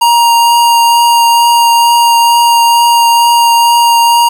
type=tone with vibrato; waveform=square; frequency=939 Hz; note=A#5; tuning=12 cents sharp; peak=-5 dBFS; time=0.01-4.29 s; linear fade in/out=10 ms; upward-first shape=triangle; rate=2.2 Hz; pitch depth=10 cents each way; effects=7-bit